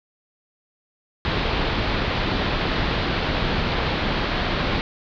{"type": "low-pass noise", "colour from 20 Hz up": "pink", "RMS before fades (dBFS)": -23, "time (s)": [1.25, 4.81], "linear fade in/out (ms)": 0, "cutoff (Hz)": 4400, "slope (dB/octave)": 48, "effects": []}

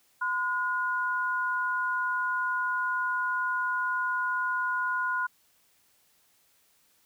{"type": "tone pair together", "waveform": "sine", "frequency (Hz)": [1019, 1441.1], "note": ["C6", "F#6"], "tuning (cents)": [-46, -46], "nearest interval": "tritone", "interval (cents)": 600, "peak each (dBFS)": [-30, -28], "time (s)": [0.21, 5.27], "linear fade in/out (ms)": 10, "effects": ["white hiss -66 dBFS RMS until 7.05 s"]}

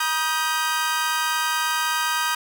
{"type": "chord", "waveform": "sawtooth", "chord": "Eb major", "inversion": "second", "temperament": "equal with one note detuned", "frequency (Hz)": [955.8, 1244.5, 1568], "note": ["Bb5", "Eb6", "G6"], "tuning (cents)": [43, 0, 0], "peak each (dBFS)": -22, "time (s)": [0, 2.35], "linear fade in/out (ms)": 5, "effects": []}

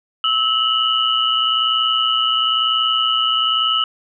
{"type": "tone cluster", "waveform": "sine", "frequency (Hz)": [1300, 2887, 3008], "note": ["E6", "F#7", "F#7"], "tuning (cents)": [-24, -43, 28], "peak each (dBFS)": -19, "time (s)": [0.24, 3.84], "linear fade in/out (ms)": 2, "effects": []}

